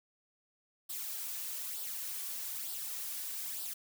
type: noise with flanger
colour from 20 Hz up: blue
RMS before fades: -40 dBFS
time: 0.89-3.74 s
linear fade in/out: 10 ms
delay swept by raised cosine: 0.22 to 3.52 ms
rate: 1.1 Hz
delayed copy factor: +0.55
effects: none